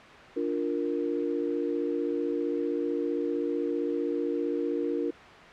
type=chord; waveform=sine; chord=Bb major; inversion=first; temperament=equal; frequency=293.7 / 349.2 / 466.2 Hz; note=D4 / F4 / Bb4; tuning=0 / 0 / 0 cents; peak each=-31 dBFS; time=0.36-5.11 s; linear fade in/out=10 ms; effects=white hiss -46 dBFS RMS until 5.52 s + low-pass 2000 Hz 12 dB/octave